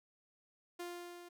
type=tone with level ramp; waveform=sawtooth; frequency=350 Hz; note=F4; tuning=4 cents sharp; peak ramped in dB=-37 to -48 dBFS; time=0.79-1.29 s; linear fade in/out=10 ms; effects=none